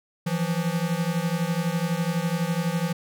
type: beating tone pair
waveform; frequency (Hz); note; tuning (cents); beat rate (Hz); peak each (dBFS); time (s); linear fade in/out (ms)
square; 163.9 / 175.9; E3 / F3; -10 / +13; 12; -27; 0.26-2.93; 10
effects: none